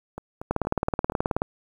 two click trains, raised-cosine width 1 ms, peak -9 / -20 dBFS, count 18 / 5, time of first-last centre 0.51-1.419 / 0.18-1.121 s, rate 18.7 / 4.25 Hz, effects 8-bit

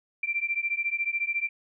sine beating tone pair, 2349 / 2363 Hz, D7 / D7, 0 / +10 cents, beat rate 14 Hz, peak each -29 dBFS, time 0.23-1.49 s, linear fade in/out 5 ms, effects none

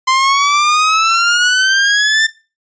sawtooth exponential sweep, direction up, 1036 to 1793 Hz, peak -6 dBFS, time 0.07-2.27 s, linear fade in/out 10 ms, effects noise-tail reverb RT60 0.3 s tail -18 dB re dry + resampled to 16000 Hz

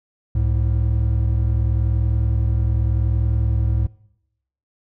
triangle tone pair together, 66.7 / 107.54 Hz, C2 / A2, +34 / -39 cents, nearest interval minor sixth, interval 827 cents, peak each -17 dBFS, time 0.35-3.87 s, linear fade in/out 5 ms, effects noise-tail reverb RT60 0.8 s tail -21 dB re dry

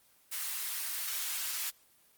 white high-pass noise, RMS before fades -36 dBFS, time 0.31-1.71 s, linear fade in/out 20 ms, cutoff 1300 Hz, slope 12 dB/octave, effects white hiss -65 dBFS RMS until 2.17 s + Opus 24 kbps

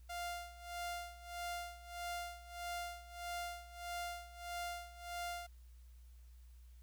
sawtooth tone with tremolo, 698.5 Hz, F5, in tune, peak -36 dBFS, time 0.09-5.47 s, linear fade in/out 10 ms, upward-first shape sine, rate 1.6 Hz, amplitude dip 85%, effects added 60 Hz sine -55 dBFS peak until 6.82 s + white hiss -74 dBFS RMS until 6.82 s

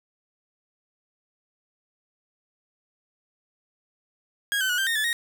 30% pulse tone with pitch steps, 1640 / 1530 / 1458 / 1570 / 1842 / 1734 / 1871 Hz, G#6 / G6 / F#6 / G6 / A#6 / A6 / A#6, -22 / -42 / -26 / +2 / -21 / -26 / +6 cents, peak -20 dBFS, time 4.52-5.129 s, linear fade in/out 0 ms, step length 87 ms, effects none

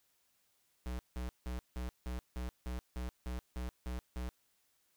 square tone bursts, 61.74 Hz, B1, in tune, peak -38 dBFS, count 12, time 0.86-4.29 s, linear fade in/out 0 ms, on 130 ms, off 170 ms, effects white hiss -75 dBFS RMS until 4.96 s

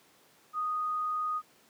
sine tone, 1241 Hz, D#6, 5 cents flat, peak -29 dBFS, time 0.53-1.42 s, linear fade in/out 50 ms, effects pink hiss -62 dBFS RMS until 1.69 s + high-pass 200 Hz 12 dB/octave

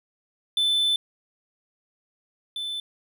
triangle tone pair in turn, 3520 / 3520 Hz, A7 / A7, 0 / 0 cents, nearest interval unison, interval 0 cents, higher neither, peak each -18 / -27 dBFS, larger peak first, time 0.57-0.96 / 2.56-2.8 s, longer first, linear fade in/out 2 ms, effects none

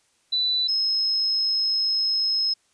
sine tone pair in turn, 3979 / 5163 Hz, B7 / E8, +12 / -37 cents, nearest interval perfect fourth, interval 451 cents, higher second, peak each -20 dBFS, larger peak neither, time 0.32-0.68 / 0.68-2.54 s, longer second, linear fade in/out 10 ms, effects white hiss -65 dBFS RMS until 2.73 s + resampled to 22050 Hz

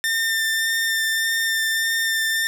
sawtooth tone with vibrato, 1800 Hz, A6, 39 cents sharp, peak -16 dBFS, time 0.04-2.47 s, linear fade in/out 0 ms, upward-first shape sine, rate 1.7 Hz, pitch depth 12 cents each way, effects none

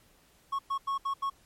triangle tone bursts at uneven times, 1100 Hz, C#6, 14 cents flat, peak -26 dBFS, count 5, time 0.52-0.59 / 0.7-0.78 / 0.87-0.98 / 1.05-1.14 / 1.22-1.3 s, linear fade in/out 10 ms, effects pink hiss -63 dBFS RMS until 1.45 s + MP3 64 kbps

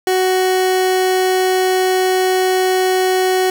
30% pulse tone, 372.2 Hz, F#4, 10 cents sharp, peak -10 dBFS, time 0.07-3.5 s, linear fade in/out 2 ms, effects none

